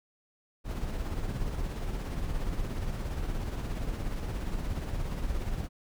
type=noise with tremolo; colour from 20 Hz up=brown; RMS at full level=-31 dBFS; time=0.64-5.69 s; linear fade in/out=50 ms; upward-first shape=sine; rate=17 Hz; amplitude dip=40%; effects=none